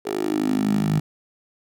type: tone with high-pass filter sweep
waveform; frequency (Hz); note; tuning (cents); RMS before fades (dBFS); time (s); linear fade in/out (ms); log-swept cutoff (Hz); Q
10% pulse; 51.91; G#1; 0; -22; 0.05-1; 10; 430 to 150; 5.4
effects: none